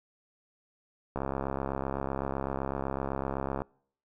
click train, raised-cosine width 1 ms, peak -18 dBFS, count 168, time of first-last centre 1.16-3.619 s, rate 67.9 Hz, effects noise-tail reverb RT60 0.6 s tail -26 dB re dry

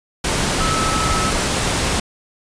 sine tone in noise, 1299 Hz, E6, 26 cents flat, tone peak -21 dBFS, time 0.6-1.3 s, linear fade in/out 5 ms, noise pink, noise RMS -19 dBFS, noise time 0.24-2 s, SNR -5 dB, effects resampled to 22050 Hz

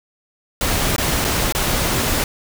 pink noise with dropouts, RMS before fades -19 dBFS, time 0.61-2.24 s, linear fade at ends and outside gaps 2 ms, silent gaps 0.963-0.981 / 1.244-1.248 / 1.524-1.549 s, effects none

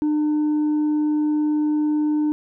triangle tone with tanh clipping, 301.5 Hz, D4, 46 cents sharp, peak -18 dBFS, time 0.02-2.32 s, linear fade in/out 0 ms, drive 7 dB, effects none

